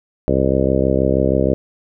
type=harmonic tone; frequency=66.3 Hz; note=C2; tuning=23 cents sharp; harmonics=1 / 2 / 3 / 4 / 5 / 6 / 7 / 8 / 9; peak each=-22 / -22 / -22 / -22 / -22 / -22 / -22 / -22 / -22 dBFS; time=0.28-1.54 s; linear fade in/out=0 ms; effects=none